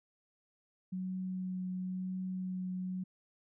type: tone with vibrato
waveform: sine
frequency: 185 Hz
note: F#3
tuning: in tune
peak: -35 dBFS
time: 0.92-3.04 s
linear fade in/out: 10 ms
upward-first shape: triangle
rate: 0.97 Hz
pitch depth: 12 cents each way
effects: none